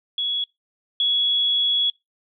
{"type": "tone pair in turn", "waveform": "sine", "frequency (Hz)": [3362, 3362], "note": ["G#7", "G#7"], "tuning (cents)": [20, 20], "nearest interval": "unison", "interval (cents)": 0, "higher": "neither", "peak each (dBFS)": [-21, -17], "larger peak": "second", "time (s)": [[0.18, 0.44], [1, 1.9]], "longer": "second", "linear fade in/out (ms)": 2, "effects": ["noise-tail reverb RT60 0.2 s tail -26 dB re dry"]}